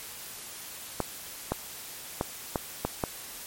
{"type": "clicks", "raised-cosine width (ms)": 1, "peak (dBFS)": -12, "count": 6, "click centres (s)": [1.003, 1.52, 2.211, 2.558, 2.85, 3.038], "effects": ["white hiss -42 dBFS RMS until 3.46 s", "MP3 64 kbps"]}